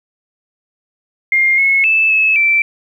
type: tone with pitch steps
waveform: sine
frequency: 2118 / 2183 / 2629 / 2595 / 2336 Hz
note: C7 / C#7 / E7 / E7 / D7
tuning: +21 / -27 / -5 / -28 / -10 cents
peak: -9 dBFS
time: 1.32-2.62 s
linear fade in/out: 2 ms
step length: 260 ms
effects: 8-bit